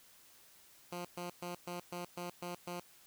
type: tone bursts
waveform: 10% pulse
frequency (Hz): 176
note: F3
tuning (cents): +14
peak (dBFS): -32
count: 8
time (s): 0.92-2.8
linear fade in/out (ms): 5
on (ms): 130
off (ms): 120
effects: white hiss -62 dBFS RMS until 3.06 s